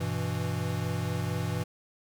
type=chord; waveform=square; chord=E minor; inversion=first; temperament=equal with one note detuned; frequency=98 / 122.19 / 164.81 Hz; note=G2 / B2 / E3; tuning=0 / -18 / 0 cents; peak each=-34 dBFS; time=0-1.64 s; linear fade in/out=10 ms; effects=none